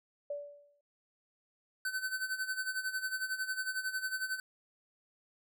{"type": "tone with exponential decay", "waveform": "sine", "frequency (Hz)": 578, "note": "D5", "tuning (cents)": -28, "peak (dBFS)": -33, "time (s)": [0.3, 0.81], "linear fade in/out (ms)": 5, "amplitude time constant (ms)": 110}
{"type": "tone with tremolo", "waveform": "square", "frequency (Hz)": 1523, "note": "F#6", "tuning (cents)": 50, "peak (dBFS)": -32, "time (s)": [1.85, 4.4], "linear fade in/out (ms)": 2, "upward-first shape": "sine", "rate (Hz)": 11, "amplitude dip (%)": 75}
{"effects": []}